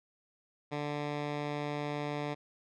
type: tone with low-pass filter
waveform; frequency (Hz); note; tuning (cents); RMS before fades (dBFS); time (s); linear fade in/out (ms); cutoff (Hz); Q
10% pulse; 147; D3; +2; -36; 0.71-2.35; 20; 3700; 0.79
effects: none